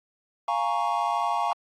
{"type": "chord", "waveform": "triangle", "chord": "Bb minor seventh", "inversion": "second", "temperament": "equal", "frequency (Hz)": [698.5, 830.6, 932.3, 1108.7], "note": ["F5", "Ab5", "Bb5", "Db6"], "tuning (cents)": [0, 0, 0, 0], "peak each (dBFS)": [-27, -27, -27, -27], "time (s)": [0.48, 1.53], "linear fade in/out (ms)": 2, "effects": ["AAC 32 kbps"]}